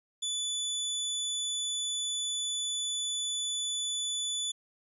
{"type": "tone", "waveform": "25% pulse", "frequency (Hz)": 3475, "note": "A7", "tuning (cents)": -22, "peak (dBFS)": -27, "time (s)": [0.22, 4.52], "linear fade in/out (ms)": 10, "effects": ["resampled to 32000 Hz"]}